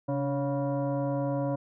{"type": "tone with frequency modulation", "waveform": "sine", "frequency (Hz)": 135.5, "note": "C#3", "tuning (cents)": -39, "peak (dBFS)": -26, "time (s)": [0.08, 1.56], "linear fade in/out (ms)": 10, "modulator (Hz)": 421, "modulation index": 1.4, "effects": []}